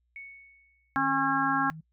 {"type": "tone with exponential decay", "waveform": "sine", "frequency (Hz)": 2217, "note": "C#7", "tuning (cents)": 0, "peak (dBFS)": -38, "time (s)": [0.16, 1.04], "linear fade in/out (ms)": 1, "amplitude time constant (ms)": 190}
{"type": "tone with pitch glide", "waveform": "sine", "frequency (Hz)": [155.56, 158.65], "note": ["D#3", "D#3"], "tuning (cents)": [0, 34], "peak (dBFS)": -40, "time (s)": [0.96, 1.81], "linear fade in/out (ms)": 10, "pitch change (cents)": 34, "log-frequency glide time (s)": [1.07, 1.57]}
{"type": "harmonic tone", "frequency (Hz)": 271.6, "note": "C#4", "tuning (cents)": -35, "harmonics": [1, 3, 4, 5, 6], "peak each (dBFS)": [-30, -30, -30, -30, -30], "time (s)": [0.96, 1.7], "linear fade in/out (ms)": 0}
{"effects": ["noise-tail reverb RT60 0.1 s tail -23 dB re dry", "added 60 Hz sine -70 dBFS peak until 1.92 s"]}